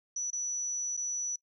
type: tone with dropouts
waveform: sine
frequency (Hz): 5920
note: F#8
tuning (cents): 0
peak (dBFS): -31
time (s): 0.16-1.36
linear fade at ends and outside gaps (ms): 5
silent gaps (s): 0.305-0.329 / 0.968-0.973
effects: noise-tail reverb RT60 0.1 s tail -23 dB re dry